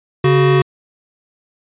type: tone pair together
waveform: square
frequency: 140 / 373 Hz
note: C#3 / F#4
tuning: +18 / +14 cents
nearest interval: octave + perfect fourth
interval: 1696 cents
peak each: -13 dBFS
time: 0.24-0.62 s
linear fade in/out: 5 ms
effects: resampled to 8000 Hz